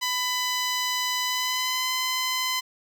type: tone with pitch glide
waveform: 10% pulse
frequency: 1000 to 1021.6 Hz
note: B5 to C6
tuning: +21 to -42 cents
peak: -16 dBFS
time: 0.01-2.61 s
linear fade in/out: 20 ms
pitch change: +37 cents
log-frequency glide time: 1.25-1.91 s
effects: none